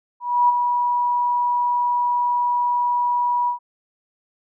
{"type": "tone with ADSR envelope", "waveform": "sine", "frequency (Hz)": 971, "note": "B5", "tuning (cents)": -30, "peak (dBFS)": -11, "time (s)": [0.2, 3.59], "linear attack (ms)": 290, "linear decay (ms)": 18, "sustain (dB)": -6, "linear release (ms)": 110, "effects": []}